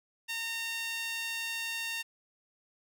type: tone with high-pass filter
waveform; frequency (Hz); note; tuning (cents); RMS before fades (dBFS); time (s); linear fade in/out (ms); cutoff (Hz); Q
sawtooth; 916; A#5; -31; -36; 0.28-2.03; 20; 2400; 2.1
effects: none